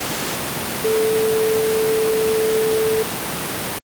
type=tone in noise; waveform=sine; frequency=440 Hz; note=A4; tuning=in tune; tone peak=-15 dBFS; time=0.84-3.03 s; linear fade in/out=10 ms; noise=pink; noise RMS=-23 dBFS; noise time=0-3.79 s; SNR=+5 dB; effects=high-pass 150 Hz 12 dB/octave + Opus 48 kbps